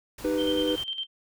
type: noise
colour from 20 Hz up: pink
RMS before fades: -42 dBFS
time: 0.18-0.84 s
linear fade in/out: 5 ms
type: chord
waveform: triangle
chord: Eb augmented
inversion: none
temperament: equal with one note detuned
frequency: 308.3 / 392 / 493.9 Hz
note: Eb4 / G4 / B4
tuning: -16 / 0 / 0 cents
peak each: -25 / -30 / -25 dBFS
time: 0.24-0.76 s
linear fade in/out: 10 ms
type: tone with tremolo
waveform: sine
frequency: 3136 Hz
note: G7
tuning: in tune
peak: -28 dBFS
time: 0.37-1.07 s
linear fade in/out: 50 ms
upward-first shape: square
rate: 9.8 Hz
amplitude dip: 60%
effects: none